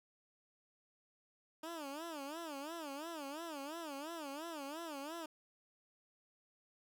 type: tone with vibrato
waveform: 15% pulse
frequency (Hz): 304.9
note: D#4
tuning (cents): -35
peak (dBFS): -37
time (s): 1.63-5.26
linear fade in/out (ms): 5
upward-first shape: sine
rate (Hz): 2.9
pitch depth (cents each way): 190
effects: none